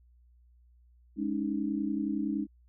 sine chord, Ab suspended fourth, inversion none, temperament equal with one note detuned, 207.7 / 280.4 / 311.1 Hz, Ab3 / Db4 / Eb4, 0 / +20 / 0 cents, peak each -33 dBFS, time 1.16-2.47 s, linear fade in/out 50 ms, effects added 60 Hz sine -58 dBFS peak until 2.68 s

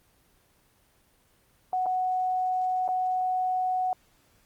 sine tone with dropouts, 740 Hz, F#5, in tune, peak -24 dBFS, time 1.73-3.93 s, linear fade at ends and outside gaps 1 ms, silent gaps 1.859-1.864 / 2.879-2.888 s, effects pink hiss -64 dBFS RMS until 4.45 s + Opus 24 kbps

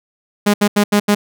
sawtooth tone bursts at uneven times, 206 Hz, G#3, 14 cents flat, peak -6 dBFS, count 5, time 0.46-0.54 / 0.61-0.68 / 0.76-0.84 / 0.92-1 / 1.08-1.15 s, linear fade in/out 10 ms, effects none

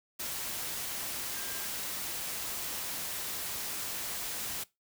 sine tone in noise, 1600 Hz, G6, 35 cents sharp, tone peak -48 dBFS, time 1.36-1.67 s, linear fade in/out 10 ms, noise white, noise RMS -37 dBFS, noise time 0.19-4.64 s, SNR -14 dB, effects noise-tail reverb RT60 0.2 s tail -20 dB re dry

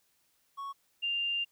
triangle / sine tone pair in turn, 1108.7 / 2794 Hz, C#6 / F7, 0 / 0 cents, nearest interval octave + major third, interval 1600 cents, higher second, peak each -35 / -29 dBFS, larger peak second, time 0.57-0.73 / 1.02-1.45 s, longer second, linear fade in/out 20 ms, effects white hiss -72 dBFS RMS until 1.51 s

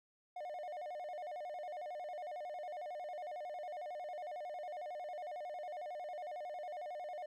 triangle tone with vibrato, 659.3 Hz, E5, in tune, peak -40 dBFS, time 0.36-7.26 s, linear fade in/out 5 ms, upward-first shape square, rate 11 Hz, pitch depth 160 cents each way, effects none

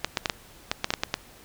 clicks, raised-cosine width 0.2 ms, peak -6 dBFS, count 10, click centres 0.046 / 0.172 / 0.258 / 0.298 / 0.715 / 0.844 / 0.905 / 0.938 / 1.035 / 1.141 s, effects pink hiss -51 dBFS RMS until 1.44 s

